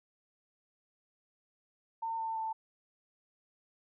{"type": "tone with pitch steps", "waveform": "sine", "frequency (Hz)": [906, 896.6, 887.4], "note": ["A#5", "A5", "A5"], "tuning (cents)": [-50, 32, 14], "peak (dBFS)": -33, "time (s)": [2.02, 2.53], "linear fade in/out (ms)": 10, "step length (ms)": 170, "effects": []}